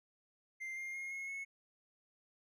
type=tone with pitch steps; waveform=triangle; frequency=2093 / 2117 / 2142 / 2167 / 2192 Hz; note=C7 / C7 / C7 / C#7 / C#7; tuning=0 / +20 / +40 / -40 / -20 cents; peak=-39 dBFS; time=0.6-1.45 s; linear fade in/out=20 ms; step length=170 ms; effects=none